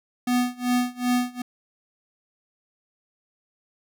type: tone with tremolo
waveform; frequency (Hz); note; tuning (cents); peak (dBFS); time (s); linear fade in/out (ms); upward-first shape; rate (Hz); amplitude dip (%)
square; 246.9; B3; 0; -19; 0.27-1.42; 5; sine; 2.6; 95
effects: none